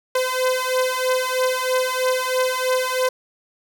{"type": "beating tone pair", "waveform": "sawtooth", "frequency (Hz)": [510, 513.1], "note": ["C5", "C5"], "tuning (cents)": [-44, -34], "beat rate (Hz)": 3.1, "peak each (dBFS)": [-18, -18], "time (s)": [0.15, 3.09], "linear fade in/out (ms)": 5, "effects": []}